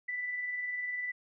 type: tone with tremolo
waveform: sine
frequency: 1982 Hz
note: B6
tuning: 6 cents sharp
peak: -31 dBFS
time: 0.08-1.12 s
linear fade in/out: 10 ms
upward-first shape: triangle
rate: 20 Hz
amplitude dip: 45%
effects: none